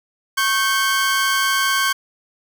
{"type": "tone pair together", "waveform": "sawtooth", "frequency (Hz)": [1098, 1553.7], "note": ["C#6", "G6"], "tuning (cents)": [-17, -16], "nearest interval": "tritone", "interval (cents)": 601, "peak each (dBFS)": [-16, -15], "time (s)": [0.37, 1.93], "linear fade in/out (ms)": 10, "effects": []}